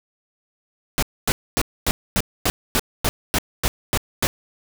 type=noise bursts; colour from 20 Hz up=pink; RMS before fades=-19 dBFS; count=12; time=0.98-4.27 s; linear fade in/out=0 ms; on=45 ms; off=250 ms; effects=none